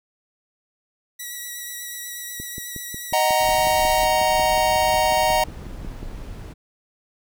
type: tone with vibrato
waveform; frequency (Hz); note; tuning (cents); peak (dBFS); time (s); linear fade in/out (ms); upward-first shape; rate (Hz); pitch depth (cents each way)
5% pulse; 1935; B6; -36; -21; 1.19-4.05; 10; sine; 8.2; 17
type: click train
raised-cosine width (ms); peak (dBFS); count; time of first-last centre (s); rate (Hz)
3; -22; 21; 2.4-6.03; 5.51
type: chord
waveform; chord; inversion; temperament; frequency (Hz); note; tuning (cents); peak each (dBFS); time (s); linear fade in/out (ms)
square; D# minor; none; just; 622.3 / 746.7 / 933.4; D#5 / F#5 / A#5; 0 / +16 / +2; -22; 3.13-5.44; 5
type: noise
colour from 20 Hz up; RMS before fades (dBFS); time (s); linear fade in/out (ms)
brown; -34; 3.39-6.54; 20
effects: none